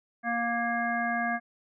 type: harmonic tone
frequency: 235.1 Hz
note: A#3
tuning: 15 cents sharp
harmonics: 1 / 3 / 5 / 7 / 9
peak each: -33 / -30 / -37 / -31 / -38 dBFS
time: 0.23-1.4 s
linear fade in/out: 50 ms
effects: none